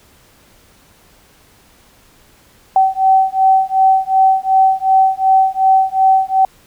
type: beating tone pair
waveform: sine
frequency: 764 / 766.7 Hz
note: G5 / G5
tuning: -45 / -39 cents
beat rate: 2.7 Hz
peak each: -12 dBFS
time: 2.76-6.45 s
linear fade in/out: 2 ms
effects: pink hiss -49 dBFS RMS until 6.66 s